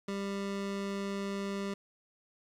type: tone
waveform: 25% pulse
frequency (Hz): 198.4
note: G3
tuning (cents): +21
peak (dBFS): -30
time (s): 0.08-1.74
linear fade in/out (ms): 5
effects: low-pass 7000 Hz 12 dB/octave + 10-bit